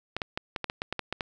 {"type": "clicks", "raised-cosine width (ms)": 0.3, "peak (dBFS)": -14, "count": 11, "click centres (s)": [0.166, 0.218, 0.375, 0.562, 0.643, 0.699, 0.819, 0.926, 0.993, 1.126, 1.208], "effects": []}